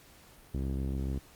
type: tone with low-pass filter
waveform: sawtooth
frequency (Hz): 67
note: C2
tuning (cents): +42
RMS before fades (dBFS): -33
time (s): 0.54-1.19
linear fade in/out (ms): 5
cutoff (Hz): 320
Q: 1.2
effects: pink hiss -57 dBFS RMS until 1.35 s + Opus 48 kbps